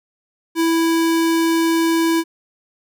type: tone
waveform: square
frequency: 329.6 Hz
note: E4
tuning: in tune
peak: -15 dBFS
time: 0.55-2.24 s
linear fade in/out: 50 ms
effects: none